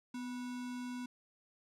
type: tone with sample-and-hold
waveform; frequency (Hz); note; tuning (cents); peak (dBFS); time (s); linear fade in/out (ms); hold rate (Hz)
sine; 248.6; B3; +12; -39; 0.14-1.06; 5; 1225
effects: low-pass 9000 Hz 12 dB/octave